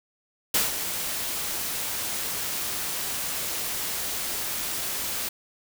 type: noise with ADSR envelope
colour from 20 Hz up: white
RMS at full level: -21 dBFS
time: 0.54-5.29 s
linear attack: 5 ms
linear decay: 160 ms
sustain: -9 dB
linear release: 6 ms
effects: none